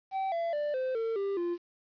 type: tone with pitch steps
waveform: triangle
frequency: 770 / 674.2 / 590.3 / 516.9 / 452.6 / 396.3 / 347 Hz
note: G5 / E5 / D5 / C5 / A4 / G4 / F4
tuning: -31 / +39 / +9 / -21 / +49 / +19 / -11 cents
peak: -27 dBFS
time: 0.11-1.58 s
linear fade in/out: 50 ms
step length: 210 ms
effects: resampled to 11025 Hz + 10-bit